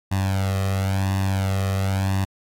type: tone with flanger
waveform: sawtooth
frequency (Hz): 96.6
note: G2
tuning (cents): -25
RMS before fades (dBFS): -22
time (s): 0.11-2.25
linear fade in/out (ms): 10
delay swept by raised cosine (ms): 1.1 to 1.6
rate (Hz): 0.96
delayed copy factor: +1
effects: AAC 64 kbps